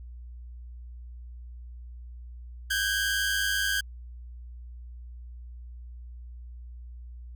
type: tone pair together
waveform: sawtooth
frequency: 1532.4 / 1633 Hz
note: G6 / G#6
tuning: -40 / -30 cents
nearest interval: minor second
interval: 110 cents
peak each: -25 / -24 dBFS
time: 2.7-3.81 s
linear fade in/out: 10 ms
effects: added 60 Hz sine -40 dBFS peak until 7.35 s